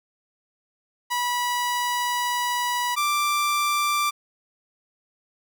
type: tone pair in turn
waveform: sawtooth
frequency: 976 / 1177.6 Hz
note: B5 / D6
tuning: -21 / +4 cents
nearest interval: minor third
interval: 325 cents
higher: second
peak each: -19 / -17 dBFS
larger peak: second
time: 1.1-2.96 / 2.96-4.11 s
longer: first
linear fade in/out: 20 ms
effects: none